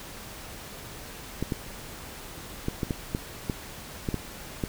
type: clicks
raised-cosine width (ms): 3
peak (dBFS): -14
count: 10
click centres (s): 1.426 / 1.522 / 2.684 / 2.832 / 2.908 / 3.149 / 3.498 / 4.088 / 4.143 / 4.638
effects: pink hiss -42 dBFS RMS until 4.68 s